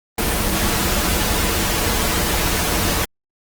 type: noise with comb filter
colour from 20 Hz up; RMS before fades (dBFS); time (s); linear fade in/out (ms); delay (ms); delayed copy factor
pink; -19; 0.18-3.05; 5; 7.6; -0.5
effects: Opus 24 kbps